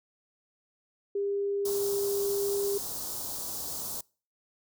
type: tone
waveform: sine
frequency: 401.1 Hz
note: G4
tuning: 40 cents sharp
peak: -27 dBFS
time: 1.15-2.78 s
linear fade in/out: 5 ms
type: band-stop noise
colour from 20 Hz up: white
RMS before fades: -36 dBFS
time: 1.65-4.01 s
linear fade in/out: 5 ms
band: 1100 to 4400 Hz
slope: 24 dB/octave
effects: noise-tail reverb RT60 0.4 s tail -26 dB re dry